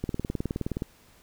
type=click train; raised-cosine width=3 ms; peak=-16 dBFS; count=16; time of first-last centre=0.04-0.821 s; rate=19.2 Hz; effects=pink hiss -58 dBFS RMS until 1.22 s